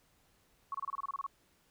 sine tone bursts, 1108.7 Hz, C#6, in tune, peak -34 dBFS, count 11, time 0.72-1.265 s, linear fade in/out 2 ms, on 25 ms, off 27 ms, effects pink hiss -70 dBFS RMS until 1.7 s

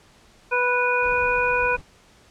harmonic tone, 492.6 Hz, B4, 5 cents flat, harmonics 1 / 2 / 3 / 5, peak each -24 / -24 / -24 / -24 dBFS, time 0.51-1.77 s, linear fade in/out 20 ms
brown noise, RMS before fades -39 dBFS, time 1.02-1.82 s, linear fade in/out 10 ms
effects pink hiss -54 dBFS RMS until 2.3 s + low-pass 8000 Hz 12 dB/octave

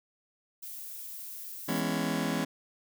violet noise, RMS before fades -42 dBFS, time 0.62-1.81 s, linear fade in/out 10 ms
sawtooth chord, C# minor seventh, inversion first, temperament just, 166.31 / 207.9 / 249.5 / 277.2 Hz, E3 / G#3 / B3 / C#4, +16 / +2 / +18 / 0 cents, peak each -30 dBFS, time 1.68-2.45 s, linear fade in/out 10 ms
effects none

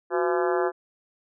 harmonic tone with a mistuned harmonic, 170 Hz, F3, 46 cents flat, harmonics 2 / 3 / 4 / 5 / 6 / 7 / 8 / 9 / 10, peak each -24 / -28 / -30 / -32 / -34 / -35 / -36 / -37 / -38 dBFS, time 0.1-0.72 s, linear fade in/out 50 ms, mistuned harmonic 2, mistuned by +130 cents, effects none

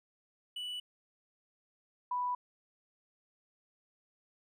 triangle / sine tone pair in turn, 2960 / 987.8 Hz, F#7 / B5, 0 / 0 cents, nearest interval octave + perfect fifth, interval 1900 cents, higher first, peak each -36 / -31 dBFS, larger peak second, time 0.56-0.8 / 2.11-2.35 s, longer neither, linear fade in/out 5 ms, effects none

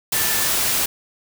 sine tone in noise, 1760 Hz, A6, in tune, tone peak -30 dBFS, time 0.14-0.48 s, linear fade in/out 5 ms, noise white, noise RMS -20 dBFS, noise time 0.12-0.86 s, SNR -13 dB, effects none

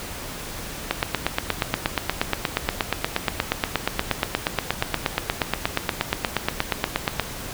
click train, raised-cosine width 0.3 ms, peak -3 dBFS, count 54, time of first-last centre 0.91-7.197 s, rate 8.43 Hz, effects pink hiss -34 dBFS RMS until 7.53 s

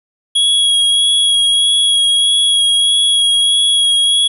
square tone with vibrato, 3322 Hz, G#7, in tune, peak -10 dBFS, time 0.35-4.28 s, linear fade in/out 10 ms, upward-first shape sine, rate 1.6 Hz, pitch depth 14 cents each way, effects resampled to 32000 Hz + 8-bit

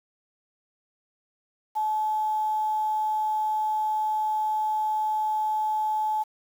sine tone with quantisation, 861 Hz, A5, 38 cents flat, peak -23 dBFS, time 1.75-6.24 s, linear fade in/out 20 ms, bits 8, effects none

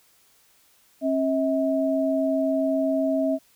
sine tone pair together, 270.1 / 642.4 Hz, C#4 / E5, -45 / -45 cents, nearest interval octave + minor third, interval 1500 cents, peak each -23 dBFS, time 1.01-3.39 s, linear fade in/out 50 ms, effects white hiss -60 dBFS RMS until 3.55 s

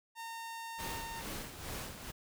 sawtooth tone, 915 Hz, A#5, 32 cents flat, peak -38 dBFS, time 0.15-1.24 s, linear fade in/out 50 ms
pink noise with tremolo, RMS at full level -41 dBFS, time 0.78-2.12 s, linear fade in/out 20 ms, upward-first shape sine, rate 2.3 Hz, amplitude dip 60%
effects none

